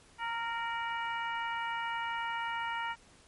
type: harmonic tone with a mistuned harmonic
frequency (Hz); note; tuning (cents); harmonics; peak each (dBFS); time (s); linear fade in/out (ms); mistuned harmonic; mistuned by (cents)
462.9; A#4; -12; 2 / 3 / 4 / 5 / 6; -35 / -39 / -41 / -43 / -45; 0.18-2.96; 50; 6; +67
effects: pink hiss -60 dBFS RMS until 3.27 s + MP3 48 kbps